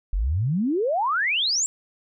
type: exponential sweep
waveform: sine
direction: up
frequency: 41.2 to 7770 Hz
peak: -20 dBFS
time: 0.13-1.66 s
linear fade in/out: 0 ms
effects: none